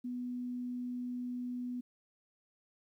sine tone, 246.9 Hz, B3, in tune, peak -36 dBFS, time 0.04-1.81 s, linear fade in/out 10 ms, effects 12-bit

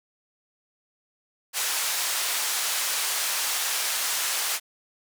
white band-pass noise, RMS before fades -27 dBFS, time 1.53-4.6 s, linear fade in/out 50 ms, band 750 to 11000 Hz, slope 12 dB/octave, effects none

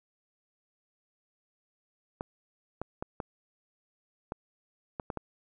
clicks, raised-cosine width 1 ms, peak -20 dBFS, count 8, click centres 2.209 / 2.816 / 3.025 / 3.202 / 4.321 / 4.998 / 5.102 / 5.173 s, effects none

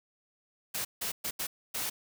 white noise bursts at uneven times, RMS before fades -34 dBFS, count 5, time 0.74-0.85 / 1.01-1.12 / 1.24-1.31 / 1.39-1.47 / 1.74-1.9 s, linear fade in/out 10 ms, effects none

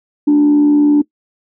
sine tone with frequency modulation, 293.7 Hz, D4, in tune, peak -5 dBFS, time 0.27-1.02 s, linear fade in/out 10 ms, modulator 74.9 Hz, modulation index 0.23, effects noise-tail reverb RT60 0.1 s tail -21 dB re dry + tanh soft clip ceiling -4 dBFS

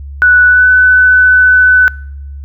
sine tone with pitch glide, 1480 to 1502.4 Hz, F#6 to F#6, 0 to +26 cents, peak -3 dBFS, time 0.22-1.88 s, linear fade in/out 0 ms, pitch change +26 cents, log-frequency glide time 0.47-0.67 s, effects noise-tail reverb RT60 0.8 s tail -26 dB re dry + added 70 Hz sine -23 dBFS peak until 2.44 s

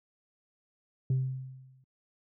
sine tone with exponential decay, 130.81 Hz, C3, in tune, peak -20 dBFS, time 1.1-1.84 s, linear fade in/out 2 ms, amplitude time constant 160 ms, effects tanh soft clip ceiling -22 dBFS + high-pass 80 Hz 12 dB/octave

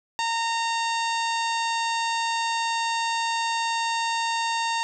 harmonic tone, 919 Hz, A#5, 25 cents flat, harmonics 1 / 2 / 3 / 4 / 5 / 6 / 7 / 8 / 9, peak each -25 / -32 / -33 / -34 / -35 / -42 / -40 / -42 / -46 dBFS, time 0.19-4.83 s, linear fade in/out 0 ms, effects none

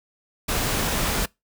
pink noise, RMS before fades -24 dBFS, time 0.48-1.26 s, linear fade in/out 10 ms, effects noise-tail reverb RT60 0.2 s tail -24 dB re dry

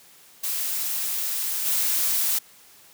blue noise with level steps, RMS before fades -27 / -23 dBFS, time 0.43-2.39 s, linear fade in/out 10 ms, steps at 1.65 s, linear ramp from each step 20 ms, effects white hiss -52 dBFS RMS until 2.93 s + high-pass 80 Hz 12 dB/octave

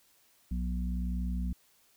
harmonic tone, 60.8 Hz, B1, 26 cents flat, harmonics 1 / 3 / 4, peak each -31 / -36 / -43 dBFS, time 0.51-1.53 s, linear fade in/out 5 ms, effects white hiss -66 dBFS RMS until 1.96 s

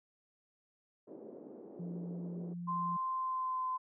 white band-pass noise, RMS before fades -50 dBFS, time 1.07-2.54 s, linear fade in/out 10 ms, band 250 to 450 Hz, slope 24 dB/octave
sine tone, 173.9 Hz, F3, 7 cents flat, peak -39 dBFS, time 1.79-2.97 s, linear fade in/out 10 ms
sine tone with pitch glide, 1042 to 1027.7 Hz, C6 to C6, -7 to -31 cents, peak -33 dBFS, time 2.67-3.78 s, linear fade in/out 20 ms, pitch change -24 cents, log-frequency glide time 3.13-3.66 s
effects none

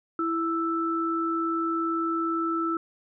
sine tone pair together, 330.3 / 1321.2 Hz, E4 / E6, +4 / +4 cents, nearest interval 2 octaves, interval 2400 cents, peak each -27 dBFS, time 0.19-2.77 s, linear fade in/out 2 ms, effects none

